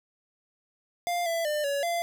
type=tone with pitch steps; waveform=square; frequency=699 / 668 / 599 / 564 / 686 Hz; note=F5 / E5 / D5 / C#5 / F5; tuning=+1 / +23 / +34 / +30 / -31 cents; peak=-27 dBFS; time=1.07-2.02 s; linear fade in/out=0 ms; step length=190 ms; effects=9-bit